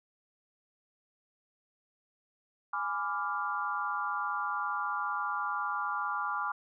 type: chord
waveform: sine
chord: G# diminished seventh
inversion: none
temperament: equal with one note detuned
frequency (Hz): 830.6 / 999.8 / 1174.7 / 1396.9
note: G#5 / B5 / D6 / F6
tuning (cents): 0 / +21 / 0 / 0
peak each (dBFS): -38 / -38 / -34 / -36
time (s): 2.73-6.52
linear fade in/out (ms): 5
effects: none